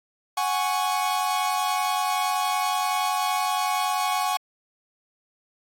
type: chord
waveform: 45% pulse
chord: F# suspended second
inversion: none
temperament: equal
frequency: 740 / 830.6 / 1108.7 Hz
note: F#5 / G#5 / C#6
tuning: 0 / 0 / 0 cents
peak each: -27 dBFS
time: 0.37-4.37 s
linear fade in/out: 5 ms
effects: AAC 48 kbps